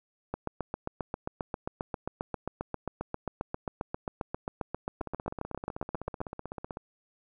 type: two click trains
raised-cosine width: 1 ms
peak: -23 / -18 dBFS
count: 29 / 45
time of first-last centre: 5.01-6.771 / 0.34-6.214 s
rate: 15.9 / 7.49 Hz
effects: none